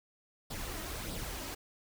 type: noise with flanger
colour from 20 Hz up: pink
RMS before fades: -40 dBFS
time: 0.5-1.55 s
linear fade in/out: 10 ms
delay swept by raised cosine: 0.22 to 3.22 ms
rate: 1.6 Hz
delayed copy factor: +0.55
effects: none